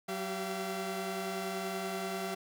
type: tone cluster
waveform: sawtooth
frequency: 188.1 / 386.6 / 682 Hz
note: F#3 / G4 / F5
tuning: +29 / -24 / -41 cents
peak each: -36 / -35 / -35 dBFS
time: 0.08-2.35 s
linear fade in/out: 10 ms
effects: none